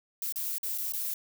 violet noise with dropouts, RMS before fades -33 dBFS, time 0.22-1.14 s, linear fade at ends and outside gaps 2 ms, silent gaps 0.324-0.358 / 0.583-0.631 / 0.778-0.783 / 0.923-0.935 s, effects none

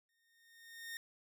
sawtooth tone with exponential growth, 1839 Hz, A#6, 24 cents flat, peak -38 dBFS, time 0.09-0.97 s, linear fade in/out 1 ms, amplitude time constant 190 ms, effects none

